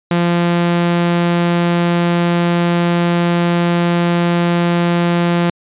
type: tone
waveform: sawtooth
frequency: 172.6 Hz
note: F3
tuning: 20 cents flat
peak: -8 dBFS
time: 0.11-5.5 s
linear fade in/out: 2 ms
effects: resampled to 8000 Hz